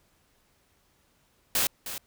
white noise with echo, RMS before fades -25 dBFS, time 1.55-1.67 s, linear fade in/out 2 ms, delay 310 ms, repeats 1, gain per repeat -11 dB, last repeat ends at 1.98 s, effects pink hiss -67 dBFS RMS until 2.06 s

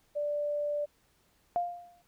sine tone, 587.3 Hz, D5, in tune, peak -29 dBFS, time 0.15-0.86 s, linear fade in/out 20 ms
sine tone with exponential decay, 701 Hz, F5, 6 cents sharp, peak -24 dBFS, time 1.56-2.02 s, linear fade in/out 0 ms, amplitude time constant 100 ms
effects pink hiss -69 dBFS RMS until 2.07 s

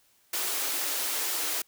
white high-pass noise, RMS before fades -30 dBFS, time 0.33-1.62 s, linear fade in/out 5 ms, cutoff 270 Hz, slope 96 dB/octave, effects white hiss -65 dBFS RMS until 1.67 s

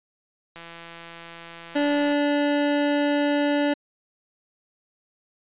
click train, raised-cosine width 0.3 ms, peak -25 dBFS, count 264, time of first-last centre 0.56-2.125 s, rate 168 Hz
25% pulse tone, 290 Hz, D4, 22 cents flat, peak -16 dBFS, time 1.75-3.74 s, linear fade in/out 10 ms
effects resampled to 8000 Hz

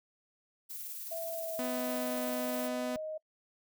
violet noise with tremolo, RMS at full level -41 dBFS, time 0.69-2.69 s, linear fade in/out 20 ms, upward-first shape sine, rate 19 Hz, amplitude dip 30%
sine tone with pitch glide, 660 to 624 Hz, E5 to D#5, +2 to +5 cents, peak -36 dBFS, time 1.11-3.18 s, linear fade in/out 10 ms, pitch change -97 cents, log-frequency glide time 1.33-2.09 s
sawtooth tone, 250 Hz, B3, 21 cents sharp, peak -31 dBFS, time 1.59-2.96 s, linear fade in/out 0 ms
effects noise-tail reverb RT60 0.1 s tail -25 dB re dry

